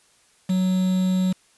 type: tone with quantisation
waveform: triangle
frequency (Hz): 185.6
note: F#3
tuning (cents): +6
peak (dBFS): -16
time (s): 0.49-1.33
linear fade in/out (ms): 10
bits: 6
effects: white hiss -59 dBFS RMS until 1.57 s + resampled to 24000 Hz